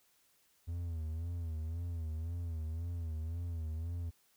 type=tone with vibrato; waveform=triangle; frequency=82.41 Hz; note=E2; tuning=in tune; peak=-34 dBFS; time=0.67-4.11 s; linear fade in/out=20 ms; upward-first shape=sine; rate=1.9 Hz; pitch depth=87 cents each way; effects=white hiss -71 dBFS RMS until 4.36 s